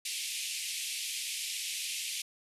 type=band-pass noise; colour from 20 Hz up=pink; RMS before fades=-37 dBFS; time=0.05-2.22 s; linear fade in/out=5 ms; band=2300 to 12000 Hz; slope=48 dB/octave; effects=resampled to 32000 Hz